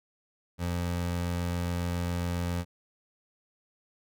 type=tone; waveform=25% pulse; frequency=87.31 Hz; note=F2; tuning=in tune; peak=-25 dBFS; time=0.58-2.65 s; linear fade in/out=50 ms; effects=none